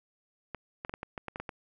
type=clicks; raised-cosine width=0.5 ms; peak=-22 dBFS; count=10; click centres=0.547 / 0.849 / 0.895 / 0.939 / 1.031 / 1.178 / 1.283 / 1.359 / 1.4 / 1.492 s; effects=none